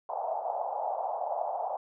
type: band-pass noise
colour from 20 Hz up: pink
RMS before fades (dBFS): -33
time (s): 0.09-1.77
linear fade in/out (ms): 2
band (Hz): 620 to 860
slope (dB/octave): 48
effects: none